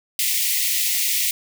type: high-pass noise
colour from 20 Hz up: white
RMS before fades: -21 dBFS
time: 0.19-1.31 s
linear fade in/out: 2 ms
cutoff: 1900 Hz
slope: 96 dB/octave
effects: none